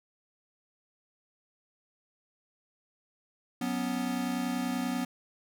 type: chord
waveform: square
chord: F# suspended fourth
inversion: none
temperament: equal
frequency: 185 / 246.9 / 277.2 Hz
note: F#3 / B3 / C#4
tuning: 0 / 0 / 0 cents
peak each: -38 / -32 / -37 dBFS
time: 3.61-5.05 s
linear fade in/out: 5 ms
effects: none